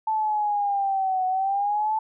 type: linear two-way sweep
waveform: sine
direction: down then up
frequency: 880 to 740 to 880 Hz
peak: -21 dBFS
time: 0.07-1.99 s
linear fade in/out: 5 ms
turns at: 1.26 s
effects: none